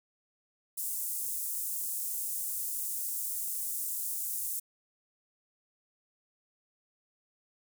pink high-pass noise, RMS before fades -35 dBFS, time 0.77-4.6 s, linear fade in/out 10 ms, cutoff 8500 Hz, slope 24 dB/octave, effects none

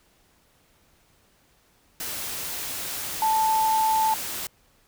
sine tone in noise, 880 Hz, A5, in tune, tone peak -19 dBFS, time 3.22-4.14 s, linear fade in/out 2 ms, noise white, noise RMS -32 dBFS, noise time 2-4.47 s, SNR +10 dB, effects pink hiss -62 dBFS RMS until 4.87 s

